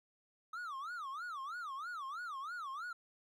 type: tone with vibrato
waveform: triangle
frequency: 1244.5 Hz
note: D#6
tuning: in tune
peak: -39 dBFS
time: 0.53-2.93 s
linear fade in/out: 5 ms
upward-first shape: sine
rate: 3.1 Hz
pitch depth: 280 cents each way
effects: none